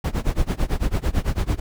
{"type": "noise with tremolo", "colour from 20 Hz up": "brown", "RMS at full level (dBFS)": -18, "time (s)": [0.04, 1.6], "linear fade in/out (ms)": 5, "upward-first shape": "sine", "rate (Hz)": 9, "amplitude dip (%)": 95, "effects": []}